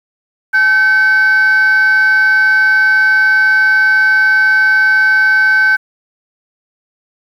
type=tone with frequency modulation; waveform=sine; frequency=1538 Hz; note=G6; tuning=33 cents flat; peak=-5 dBFS; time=0.53-5.77 s; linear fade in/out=20 ms; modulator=690 Hz; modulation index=0.27; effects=tanh soft clip ceiling -5 dBFS + 7-bit